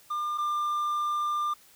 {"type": "tone pair in turn", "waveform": "triangle", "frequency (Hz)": [1200, 1195.3], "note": ["D6", "D6"], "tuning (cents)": [37, 30], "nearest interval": "unison", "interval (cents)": 7, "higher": "first", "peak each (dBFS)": [-26, -24], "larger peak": "second", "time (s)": [[0.1, 0.38], [0.38, 1.54]], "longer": "second", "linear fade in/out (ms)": 10, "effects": ["white hiss -57 dBFS RMS until 1.75 s"]}